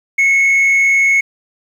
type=tone with frequency modulation; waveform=sine; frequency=2193 Hz; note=C#7; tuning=19 cents flat; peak=-6 dBFS; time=0.18-1.21 s; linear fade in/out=10 ms; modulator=77.6 Hz; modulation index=0.36; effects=tanh soft clip ceiling -8 dBFS + 7-bit